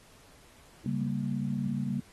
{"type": "chord", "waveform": "sine", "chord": "G diminished", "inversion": "second", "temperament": "equal", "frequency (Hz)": [138.59, 196, 233.1], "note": ["Db3", "G3", "Bb3"], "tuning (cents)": [0, 0, 0], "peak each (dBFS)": -33, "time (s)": [0.86, 2], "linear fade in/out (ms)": 2, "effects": ["pink hiss -58 dBFS RMS until 2.12 s", "AAC 32 kbps"]}